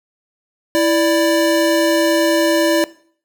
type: tone pair together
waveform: square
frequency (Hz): 330 / 588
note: E4 / D5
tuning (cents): +2 / +2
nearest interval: minor seventh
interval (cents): 1000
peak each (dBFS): -16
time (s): 0.75-2.84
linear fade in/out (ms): 0
effects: noise-tail reverb RT60 0.5 s tail -19 dB re dry